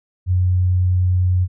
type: tone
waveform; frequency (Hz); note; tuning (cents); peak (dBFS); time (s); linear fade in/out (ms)
sine; 91; F#2; -28; -13; 0.26-1.48; 50
effects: none